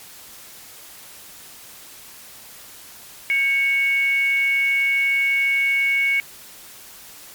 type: tone with frequency modulation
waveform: sine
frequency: 2217 Hz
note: C#7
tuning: in tune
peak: -16 dBFS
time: 3.3-6.2 s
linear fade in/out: 0 ms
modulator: 607 Hz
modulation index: 0.29
effects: white hiss -42 dBFS RMS until 7.34 s + MP3 96 kbps